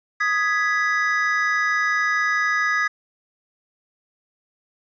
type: chord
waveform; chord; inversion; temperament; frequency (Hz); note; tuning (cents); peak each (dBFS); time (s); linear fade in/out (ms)
triangle; G# minor; second; equal with one note detuned; 1244.5 / 1668.9 / 1975.5; D#6 / G#6 / B6; 0 / +8 / 0; -22 / -20 / -22; 0.2-2.88; 10
effects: resampled to 16000 Hz + 9-bit